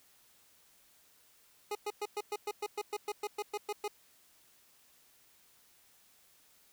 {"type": "tone bursts", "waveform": "25% pulse", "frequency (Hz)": 415.3, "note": "G#4", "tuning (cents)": 0, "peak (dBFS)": -30, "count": 15, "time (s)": [1.71, 3.88], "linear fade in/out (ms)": 5, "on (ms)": 42, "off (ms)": 110, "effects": ["white hiss -65 dBFS RMS until 6.72 s"]}